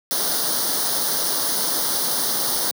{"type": "noise with comb filter", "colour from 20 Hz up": "white", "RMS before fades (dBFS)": -22, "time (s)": [0.11, 2.71], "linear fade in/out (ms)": 0, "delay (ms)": 0.2, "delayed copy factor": 0.85, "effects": ["high-pass 200 Hz 12 dB/octave"]}